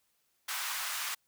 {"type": "high-pass noise", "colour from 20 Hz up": "pink", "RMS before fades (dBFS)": -36, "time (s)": [0.48, 1.15], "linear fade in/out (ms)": 10, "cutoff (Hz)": 1000, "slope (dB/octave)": 24, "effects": ["white hiss -75 dBFS RMS until 1.27 s"]}